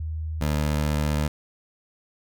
sine / 20% pulse tone pair in turn, 79 / 75.03 Hz, D#2 / D2, +27 / +38 cents, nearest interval minor second, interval 89 cents, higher first, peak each -27 / -17 dBFS, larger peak second, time 0-0.41 / 0.41-1.28 s, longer second, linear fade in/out 5 ms, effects none

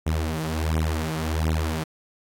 sawtooth beating tone pair, 78.5 / 79.9 Hz, D#2 / D#2, +16 / +47 cents, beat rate 1.4 Hz, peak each -22 dBFS, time 0.06-1.84 s, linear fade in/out 10 ms, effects AAC 48 kbps

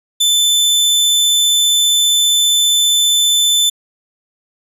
sawtooth tone, 3525 Hz, A7, 2 cents sharp, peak -7 dBFS, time 0.2-3.7 s, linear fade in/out 10 ms, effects resampled to 32000 Hz

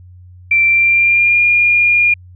sine tone with pitch glide, 2349 to 2418 Hz, D7 to D7, 0 to +50 cents, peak -8 dBFS, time 0.51-2.14 s, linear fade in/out 5 ms, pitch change +50 cents, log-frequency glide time 0.65-1.42 s, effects added 90 Hz sine -36 dBFS peak until 2.35 s

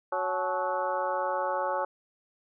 harmonic tone with a mistuned harmonic, 185 Hz, F#3, in tune, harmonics 2 / 3 / 4 / 5 / 6 / 7 / 8, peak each -40 / -31 / -40 / -31 / -35 / -37 / -40 dBFS, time 0.12-1.85 s, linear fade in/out 5 ms, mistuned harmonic 5, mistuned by -110 cents, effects none

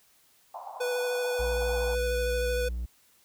pink band-pass noise, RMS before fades -41 dBFS, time 0.54-1.95 s, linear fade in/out 2 ms, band 700 to 960 Hz, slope 48 dB/octave
square tone with vibrato, 493.9 Hz, B4, in tune, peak -28 dBFS, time 0.8-2.69 s, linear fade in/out 10 ms, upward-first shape square, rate 13 Hz, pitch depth 9 cents each way
triangle tone, 59.1 Hz, A#1, 24 cents sharp, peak -28 dBFS, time 1.39-2.86 s, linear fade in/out 10 ms
effects white hiss -63 dBFS RMS until 3.24 s

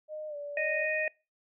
sine tone with pitch glide, 614 to 579.5 Hz, D#5 to D5, -23 to -23 cents, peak -36 dBFS, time 0.08-0.88 s, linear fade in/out 50 ms, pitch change -100 cents, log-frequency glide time 0.28-0.36 s
harmonic tone, 620 Hz, D#5, 6 cents flat, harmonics 1 / 3 / 4, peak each -32 / -32 / -33 dBFS, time 0.57-1.08 s, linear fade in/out 2 ms
effects noise-tail reverb RT60 0.3 s tail -25 dB re dry

